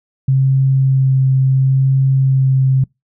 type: tone with vibrato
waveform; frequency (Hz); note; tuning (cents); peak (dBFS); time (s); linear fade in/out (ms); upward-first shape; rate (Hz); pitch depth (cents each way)
sine; 133.3; C3; +33; -9; 0.28-2.84; 5; sine; 0.72; 11
effects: noise-tail reverb RT60 0.2 s tail -26 dB re dry